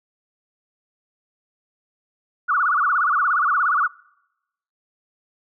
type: tone with vibrato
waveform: sine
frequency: 1289 Hz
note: E6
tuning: 39 cents flat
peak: -16 dBFS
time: 2.48-3.88 s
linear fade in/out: 20 ms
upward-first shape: sine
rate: 17 Hz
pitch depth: 240 cents each way
effects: noise-tail reverb RT60 0.9 s tail -25 dB re dry